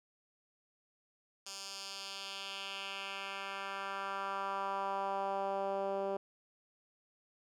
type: tone with band-pass filter sweep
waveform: 10% pulse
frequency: 196 Hz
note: G3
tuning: in tune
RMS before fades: -39 dBFS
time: 1.46-6.17 s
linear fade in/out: 5 ms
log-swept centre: 5900 to 490 Hz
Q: 1.8
effects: none